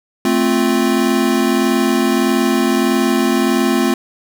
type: chord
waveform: square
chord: F major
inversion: first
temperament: equal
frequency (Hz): 220 / 261.6 / 349.2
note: A3 / C4 / F4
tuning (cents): 0 / 0 / 0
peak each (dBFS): -18 / -17 / -18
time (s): 0.25-3.94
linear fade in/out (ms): 2
effects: none